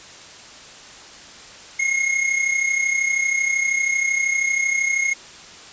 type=tone with amplitude modulation; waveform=square; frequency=2155 Hz; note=C#7; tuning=49 cents flat; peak=-16 dBFS; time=1.79-5.14 s; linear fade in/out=10 ms; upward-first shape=sine; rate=32.8 Hz; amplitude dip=60%; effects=white hiss -41 dBFS RMS until 5.72 s + resampled to 16000 Hz